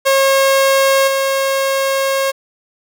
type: tone with level steps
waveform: sawtooth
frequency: 542 Hz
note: C#5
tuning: 39 cents flat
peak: -6 / -10 dBFS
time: 0.05-2.32 s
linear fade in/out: 20 ms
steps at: 1.07 s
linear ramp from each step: 10 ms
effects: none